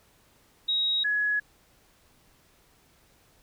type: tone pair in turn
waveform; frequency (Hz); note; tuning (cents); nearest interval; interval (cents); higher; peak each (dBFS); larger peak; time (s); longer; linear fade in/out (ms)
sine; 3800 / 1684.4; A#7 / G#6; +33 / +24; octave + major second; 1409; first; -23; neither; 0.68-1.04 / 1.04-1.4; neither; 10
effects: pink hiss -62 dBFS RMS until 3.42 s